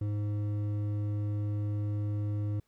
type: tone with hard clipping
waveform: sine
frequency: 103.83 Hz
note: G#2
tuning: in tune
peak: -31 dBFS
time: 0.01-2.6 s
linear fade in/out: 5 ms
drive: 8 dB
effects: pink hiss -75 dBFS RMS until 2.67 s